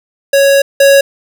square tone pair in turn, 554.4 / 554.4 Hz, C#5 / C#5, 0 / 0 cents, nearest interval unison, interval 0 cents, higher neither, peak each -6 / -4 dBFS, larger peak second, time 0.33-0.62 / 0.8-1.01 s, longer first, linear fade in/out 5 ms, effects none

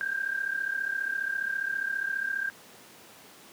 sine tone pair together, 1568 / 1602.8 Hz, G6 / G6, 0 / +38 cents, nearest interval unison, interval 38 cents, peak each -32 / -30 dBFS, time 0.01-2.5 s, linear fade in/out 0 ms, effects pink hiss -51 dBFS RMS until 3.52 s + high-pass 200 Hz 12 dB/octave

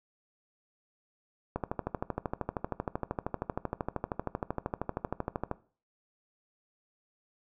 click train, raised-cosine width 1 ms, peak -17 dBFS, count 52, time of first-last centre 1.56-5.513 s, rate 12.9 Hz, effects noise-tail reverb RT60 0.4 s tail -18 dB re dry

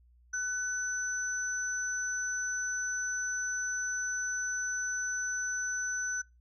sine tone pair together, 1500 / 6000 Hz, F#6 / F#8, +23 / +23 cents, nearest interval 2 octaves, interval 2400 cents, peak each -32 / -35 dBFS, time 0.33-6.22 s, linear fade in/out 10 ms, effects noise-tail reverb RT60 0.2 s tail -22 dB re dry + added 60 Hz sine -59 dBFS peak until 6.4 s

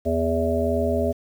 harmonic tone, 82.3 Hz, E2, 2 cents flat, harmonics 1 / 3 / 5 / 7 / 8, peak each -26 / -26 / -26 / -26 / -26 dBFS, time 0.05-1.13 s, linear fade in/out 20 ms, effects 8-bit

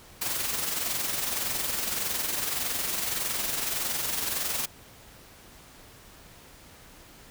white noise with amplitude modulation, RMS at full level -28 dBFS, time 0.21-4.66 s, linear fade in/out 10 ms, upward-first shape sine, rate 21.7 Hz, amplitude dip 45%, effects pink hiss -51 dBFS RMS until 7.3 s

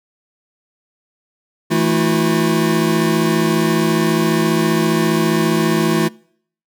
square tone cluster, 164 / 219.3 / 325.4 / 360.2 Hz, E3 / A3 / E4 / F#4, -9 / -6 / -22 / -46 cents, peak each -20 dBFS, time 1.7-6.09 s, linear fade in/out 20 ms, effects noise-tail reverb RT60 0.6 s tail -25 dB re dry

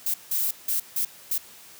violet noise bursts at uneven times, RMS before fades -25 dBFS, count 5, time 0.06-0.14 / 0.31-0.51 / 0.68-0.8 / 0.96-1.05 / 1.31-1.38 s, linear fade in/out 5 ms, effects white hiss -48 dBFS RMS until 1.79 s + high-pass 80 Hz 12 dB/octave

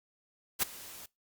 white noise with ADSR envelope, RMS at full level -26 dBFS, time 0.59-1.06 s, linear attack 34 ms, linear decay 12 ms, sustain -21 dB, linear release 6 ms, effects noise-tail reverb RT60 0.2 s tail -23 dB re dry + Opus 48 kbps

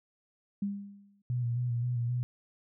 sine tone with exponential decay, 200.8 Hz, G3, 42 cents sharp, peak -27 dBFS, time 0.62-1.22 s, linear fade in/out 5 ms, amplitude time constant 130 ms
sine tone with vibrato, 121 Hz, B2, 35 cents flat, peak -28 dBFS, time 1.3-2.23 s, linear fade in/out 0 ms, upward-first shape square, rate 3.8 Hz, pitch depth 32 cents each way
effects none

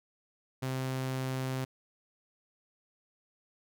sawtooth tone, 130.81 Hz, C3, in tune, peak -28 dBFS, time 0.62-1.65 s, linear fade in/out 10 ms, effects none

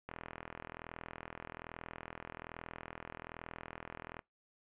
click train, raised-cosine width 0.5 ms, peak -28 dBFS, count 170, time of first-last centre 0.09-4.192 s, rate 41.2 Hz, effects noise-tail reverb RT60 0.2 s tail -25 dB re dry + resampled to 8000 Hz

